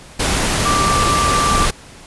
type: tone in noise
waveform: sine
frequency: 1174.7 Hz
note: D6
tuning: in tune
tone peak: -15 dBFS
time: 0.65-1.66 s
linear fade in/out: 10 ms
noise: pink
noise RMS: -17 dBFS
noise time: 0.19-1.71 s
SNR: -1 dB
effects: pink hiss -40 dBFS RMS until 2.06 s + resampled to 24000 Hz